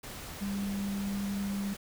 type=tone in noise; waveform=sine; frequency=199.3 Hz; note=G3; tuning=29 cents sharp; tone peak=-31 dBFS; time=0.41-1.74 s; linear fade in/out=10 ms; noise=pink; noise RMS=-43 dBFS; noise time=0.03-1.77 s; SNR=+9 dB; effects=none